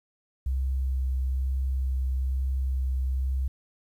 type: tone with vibrato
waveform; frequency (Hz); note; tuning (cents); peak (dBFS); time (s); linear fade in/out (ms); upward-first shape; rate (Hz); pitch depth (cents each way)
sine; 65.41; C2; 0; -24; 0.46-3.48; 5; sine; 1.1; 13
effects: 10-bit